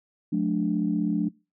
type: tone cluster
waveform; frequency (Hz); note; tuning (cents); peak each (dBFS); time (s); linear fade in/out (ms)
sine; 179.6 / 215.4 / 293.3; F3 / A3 / D4; +49 / -37 / -2; -26; 0.32-1.29; 10
effects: noise-tail reverb RT60 0.3 s tail -24 dB re dry + tanh soft clip ceiling -12 dBFS